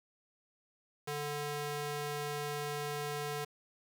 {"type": "tone with high-pass filter", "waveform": "square", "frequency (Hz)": 146.83, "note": "D3", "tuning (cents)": 0, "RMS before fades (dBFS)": -38, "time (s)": [1.07, 3.45], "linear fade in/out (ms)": 10, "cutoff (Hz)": 320, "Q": 0.74, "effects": ["10-bit"]}